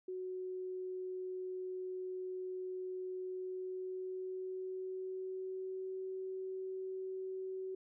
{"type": "tone with pitch glide", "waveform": "sine", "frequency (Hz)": [370, 377.3], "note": ["F#4", "F#4"], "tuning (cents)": [0, 34], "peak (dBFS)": -39, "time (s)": [0.08, 7.75], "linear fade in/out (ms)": 5, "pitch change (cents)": 34, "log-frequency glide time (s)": [3.22, 6.01], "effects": []}